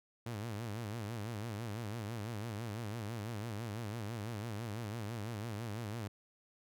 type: tone with vibrato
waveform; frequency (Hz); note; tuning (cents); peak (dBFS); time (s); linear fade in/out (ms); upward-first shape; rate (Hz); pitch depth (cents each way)
sawtooth; 110; A2; 0; -35; 0.26-6.08; 5; sine; 6; 150
effects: none